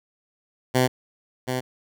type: tone with echo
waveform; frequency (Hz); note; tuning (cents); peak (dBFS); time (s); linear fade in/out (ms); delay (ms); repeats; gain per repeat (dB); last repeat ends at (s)
10% pulse; 127.6; C3; -43; -9; 0.74-0.88; 20; 730; 1; -7; 1.61
effects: none